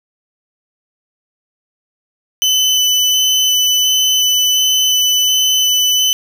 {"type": "tone with vibrato", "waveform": "30% pulse", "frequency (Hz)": 3011, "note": "F#7", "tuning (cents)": 30, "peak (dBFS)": -8, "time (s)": [2.42, 6.13], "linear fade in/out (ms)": 0, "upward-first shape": "square", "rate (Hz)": 1.4, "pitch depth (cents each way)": 8, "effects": []}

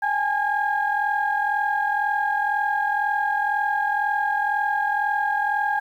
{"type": "tone cluster", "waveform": "sine", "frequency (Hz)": [809, 851, 1626], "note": ["G#5", "G#5", "G#6"], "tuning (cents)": [-46, 42, -37], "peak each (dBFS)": -24, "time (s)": [0.02, 5.8], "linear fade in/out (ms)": 10, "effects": ["tanh soft clip ceiling -11 dBFS", "9-bit"]}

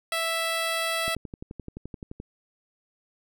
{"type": "tone", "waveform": "10% pulse", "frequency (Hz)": 659.3, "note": "E5", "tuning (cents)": 0, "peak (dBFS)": -17, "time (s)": [0.12, 1.15], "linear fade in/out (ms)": 2}
{"type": "click train", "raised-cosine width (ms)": 3, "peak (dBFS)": -24, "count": 14, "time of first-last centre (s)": [1.08, 2.201], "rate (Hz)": 11.6}
{"effects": []}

